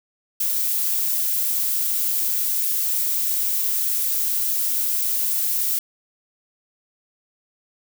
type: noise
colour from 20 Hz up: violet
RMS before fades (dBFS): -22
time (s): 0.4-5.79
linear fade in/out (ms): 5
effects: none